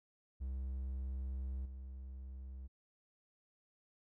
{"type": "tone with level steps", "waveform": "triangle", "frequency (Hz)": 65.41, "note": "C2", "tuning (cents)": 0, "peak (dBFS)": [-36, -43], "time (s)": [0.4, 2.68], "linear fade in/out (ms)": 20, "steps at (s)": 1.65, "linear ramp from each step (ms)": 10, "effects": []}